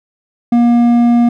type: tone with hard clipping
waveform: sine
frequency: 237.8 Hz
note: A#3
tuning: 35 cents sharp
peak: -8 dBFS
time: 0.52-1.29 s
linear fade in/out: 5 ms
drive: 6 dB
effects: none